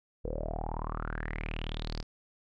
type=tone with low-pass filter sweep; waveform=sawtooth; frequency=38.89 Hz; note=D#1; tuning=in tune; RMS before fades=-36 dBFS; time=0.24-2.03 s; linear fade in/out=10 ms; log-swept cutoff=470 to 5100 Hz; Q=7.8; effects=none